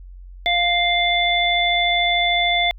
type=harmonic tone; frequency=698.5 Hz; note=F5; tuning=in tune; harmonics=1 / 3 / 5; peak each=-20 / -20 / -20 dBFS; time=0.46-2.71 s; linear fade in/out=0 ms; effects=added 45 Hz sine -36 dBFS peak until 2.78 s